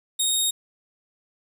15% pulse tone, 3729 Hz, A#7, in tune, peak -13 dBFS, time 0.19-0.51 s, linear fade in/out 10 ms, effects resampled to 32000 Hz + 8-bit

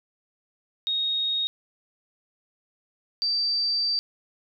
sine tone pair in turn, 3738 / 4658 Hz, A#7 / D8, +4 / -15 cents, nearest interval major third, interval 381 cents, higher second, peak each -23 / -22 dBFS, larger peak second, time 0.87-1.47 / 3.22-3.99 s, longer second, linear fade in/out 0 ms, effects none

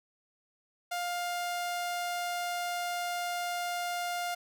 sawtooth tone, 704 Hz, F5, 14 cents sharp, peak -28 dBFS, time 0.91-4.35 s, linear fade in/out 10 ms, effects none

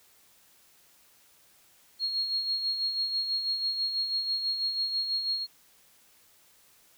sine tone with tremolo, 4275 Hz, C8, 36 cents sharp, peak -25 dBFS, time 1.99-5.47 s, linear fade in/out 50 ms, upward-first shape sine, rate 6.1 Hz, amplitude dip 50%, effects white hiss -61 dBFS RMS until 6.97 s

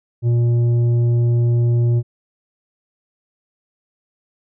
sine tone with tanh clipping, 118.9 Hz, A#2, 35 cents sharp, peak -14 dBFS, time 0.22-2.03 s, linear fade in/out 50 ms, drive 7 dB, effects none

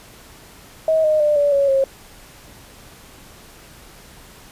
sine tone with pitch steps, 637 / 616.4 / 596.4 / 577.1 / 558.4 / 540.3 Hz, D#5 / D#5 / D5 / D5 / C#5 / C#5, +41 / -16 / +27 / -30 / +13 / -44 cents, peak -13 dBFS, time 0.88-1.84 s, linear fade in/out 2 ms, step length 160 ms, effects pink hiss -44 dBFS RMS until 4.51 s + resampled to 32000 Hz

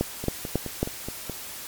two click trains, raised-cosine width 2 ms, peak -18 / -9 dBFS, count 6 / 4, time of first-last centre 0.24-1.297 / 0.01-0.83 s, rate 4.73 / 3.66 Hz, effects white hiss -38 dBFS RMS until 1.67 s + MP3 96 kbps

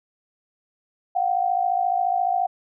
sine tone pair together, 712 / 766.4 Hz, F5 / G5, +33 / -39 cents, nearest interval minor second, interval 128 cents, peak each -22 dBFS, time 1.15-2.47 s, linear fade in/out 10 ms, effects none

